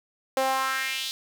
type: tone with high-pass filter sweep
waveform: sawtooth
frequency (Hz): 264.5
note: C4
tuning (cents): +19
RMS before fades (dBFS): -27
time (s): 0.37-1.11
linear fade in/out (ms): 0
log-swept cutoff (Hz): 550 to 4000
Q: 2.9
effects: none